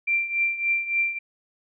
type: tone with tremolo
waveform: sine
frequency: 2361 Hz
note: D7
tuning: 9 cents sharp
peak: -18 dBFS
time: 0.07-1.19 s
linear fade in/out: 10 ms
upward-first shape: triangle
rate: 3.5 Hz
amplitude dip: 80%
effects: none